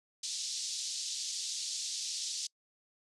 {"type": "band-pass noise", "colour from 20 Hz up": "white", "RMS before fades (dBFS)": -38, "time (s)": [0.23, 2.47], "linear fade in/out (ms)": 5, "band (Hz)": [3900, 6700], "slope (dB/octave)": 24, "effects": ["noise-tail reverb RT60 0.1 s tail -26 dB re dry", "resampled to 24000 Hz"]}